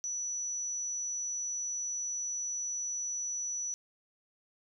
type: tone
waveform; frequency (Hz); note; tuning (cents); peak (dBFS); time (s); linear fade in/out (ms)
sine; 5920; F#8; 0; -33; 0.04-3.74; 0
effects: none